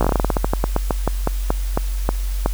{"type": "slowing click train", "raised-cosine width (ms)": 1, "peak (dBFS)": -3, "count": 22, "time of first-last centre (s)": [0.01, 2.46], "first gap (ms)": 16, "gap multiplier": 1.17, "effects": ["added 46 Hz sine -19 dBFS peak until 2.53 s", "white hiss -38 dBFS RMS until 2.53 s"]}